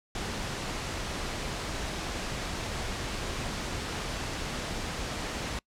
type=noise; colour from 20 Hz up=pink; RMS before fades=-34 dBFS; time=0.15-5.59 s; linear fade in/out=2 ms; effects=noise-tail reverb RT60 0.1 s tail -26 dB re dry + low-pass 7000 Hz 12 dB/octave